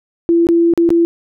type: tone with dropouts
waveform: sine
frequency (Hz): 337.8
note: E4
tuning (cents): +42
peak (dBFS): -8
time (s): 0.29-1.05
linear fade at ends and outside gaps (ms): 0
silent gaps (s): 0.469-0.488 / 0.737-0.776 / 0.891-0.904
effects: none